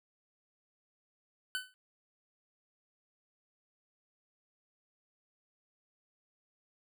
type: tone with exponential decay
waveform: 25% pulse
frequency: 1508 Hz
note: F#6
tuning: 32 cents sharp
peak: -27 dBFS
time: 1.55-1.74 s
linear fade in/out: 0 ms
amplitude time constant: 41 ms
effects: none